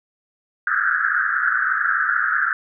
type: band-pass noise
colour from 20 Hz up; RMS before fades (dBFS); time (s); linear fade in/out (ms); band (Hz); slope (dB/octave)
white; -20; 0.67-2.53; 2; 1300 to 1700; 96
effects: none